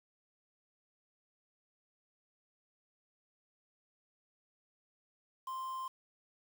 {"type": "tone with quantisation", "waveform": "triangle", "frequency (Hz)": 1046.5, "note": "C6", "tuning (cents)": 0, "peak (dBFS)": -36, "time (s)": [5.47, 5.88], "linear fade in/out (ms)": 5, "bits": 9, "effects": []}